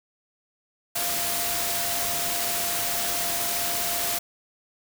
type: tone in noise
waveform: sine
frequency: 693 Hz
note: F5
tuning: 14 cents flat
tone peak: -34 dBFS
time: 0.95-4.19 s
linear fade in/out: 10 ms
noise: white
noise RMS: -27 dBFS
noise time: 0.95-4.19 s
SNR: -10 dB
effects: none